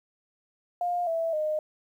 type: tone with pitch steps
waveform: sine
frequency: 706 / 658.7 / 614.6 Hz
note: F5 / E5 / D#5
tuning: +19 / -1 / -21 cents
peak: -25 dBFS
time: 0.81-1.59 s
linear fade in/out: 2 ms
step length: 260 ms
effects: 10-bit